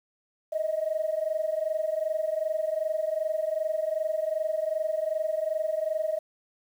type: tone pair together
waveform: sine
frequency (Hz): 617.4 / 640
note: D#5 / D#5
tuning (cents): -14 / +49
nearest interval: minor second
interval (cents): 63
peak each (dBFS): -28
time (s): 0.52-6.19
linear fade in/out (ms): 10
effects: tanh soft clip ceiling -18 dBFS + 9-bit